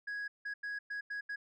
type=tone bursts at uneven times; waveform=sine; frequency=1661.2 Hz; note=G#6; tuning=in tune; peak=-34 dBFS; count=6; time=0.07-0.28 / 0.45-0.54 / 0.63-0.79 / 0.9-1.01 / 1.1-1.21 / 1.29-1.36 s; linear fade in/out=10 ms; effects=tanh soft clip ceiling -36 dBFS